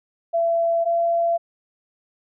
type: tone pair in turn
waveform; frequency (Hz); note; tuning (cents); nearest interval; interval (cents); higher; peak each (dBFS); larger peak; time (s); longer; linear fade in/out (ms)
sine; 672 / 678.6; E5 / F5; +33 / -50; unison; 17; second; -17; neither; 0.33-0.85 / 0.85-1.38; second; 20
effects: none